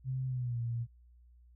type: tone with pitch glide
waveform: sine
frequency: 130.4 to 117.52 Hz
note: C3 to A#2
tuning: -5 to +14 cents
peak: -32 dBFS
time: 0.04-0.87 s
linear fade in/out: 50 ms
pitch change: -181 cents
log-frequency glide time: 0.26-0.6 s
effects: added 60 Hz sine -57 dBFS peak until 1.55 s